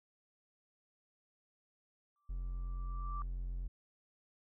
sine tone with exponential growth, 1171 Hz, D6, 5 cents flat, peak -40 dBFS, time 2.16-3.22 s, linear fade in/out 1 ms, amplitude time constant 230 ms
triangle tone, 44.19 Hz, F1, 21 cents sharp, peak -35 dBFS, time 2.29-3.68 s, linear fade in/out 10 ms
effects none

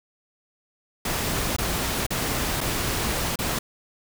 pink noise with dropouts, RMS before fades -26 dBFS, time 1.05-3.59 s, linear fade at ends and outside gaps 5 ms, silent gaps 1.565-1.584 / 2.066-2.105 / 2.607-2.611 / 3.358-3.388 s, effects none

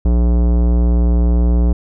sine tone with tanh clipping, 59.3 Hz, A#1, 30 cents sharp, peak -12 dBFS, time 0.05-1.73 s, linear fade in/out 5 ms, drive 18 dB, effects none

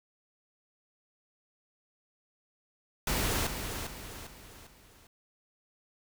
pink noise with echo, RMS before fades -30 dBFS, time 3.07-3.47 s, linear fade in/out 2 ms, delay 400 ms, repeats 4, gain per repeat -7 dB, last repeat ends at 5.07 s, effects none

